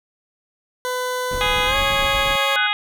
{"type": "tone with pitch glide", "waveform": "20% pulse", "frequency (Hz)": [502, 550.6], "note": ["B4", "C#5"], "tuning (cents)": [28, -12], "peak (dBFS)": -17, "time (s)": [0.85, 2.56], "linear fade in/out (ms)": 0, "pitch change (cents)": 160, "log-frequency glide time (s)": [1.66, 1.76]}
{"type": "noise with tremolo", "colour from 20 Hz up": "brown", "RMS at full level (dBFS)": -28, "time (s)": [1.31, 2.36], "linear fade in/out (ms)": 5, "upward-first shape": "sine", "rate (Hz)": 8.6, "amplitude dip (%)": 30}
{"type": "harmonic tone", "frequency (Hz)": 415.3, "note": "G#4", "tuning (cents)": 0, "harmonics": [2, 3, 4, 5, 6, 7, 8, 9], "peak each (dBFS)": [-26, -26, -31, -25, -26, -30, -25, -29], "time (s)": [1.41, 2.73], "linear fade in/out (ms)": 0}
{"type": "tone", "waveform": "sine", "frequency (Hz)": 1495, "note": "F#6", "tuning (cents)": 17, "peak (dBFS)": -19, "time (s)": [2.56, 2.67], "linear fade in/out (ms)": 5}
{"effects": []}